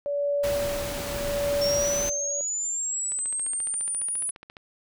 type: tone with tremolo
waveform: sine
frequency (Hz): 573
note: D5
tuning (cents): -43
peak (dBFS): -22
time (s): 0.06-2.41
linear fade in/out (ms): 0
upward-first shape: sine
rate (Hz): 0.79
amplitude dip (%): 75
type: noise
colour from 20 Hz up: pink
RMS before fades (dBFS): -33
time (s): 0.43-2.1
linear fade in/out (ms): 10
type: linear sweep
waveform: sine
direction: up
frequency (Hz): 5430 to 9956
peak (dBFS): -26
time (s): 1.61-4.31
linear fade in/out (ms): 10
type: click train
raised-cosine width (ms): 0.3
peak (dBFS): -27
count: 22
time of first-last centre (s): 3.12-4.568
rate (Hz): 14.5
effects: none